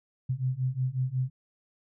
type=beating tone pair; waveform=sine; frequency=126.2 / 131.7 Hz; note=B2 / C3; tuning=+38 / +12 cents; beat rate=5.5 Hz; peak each=-30 / -29 dBFS; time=0.29-1.3 s; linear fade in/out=10 ms; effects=none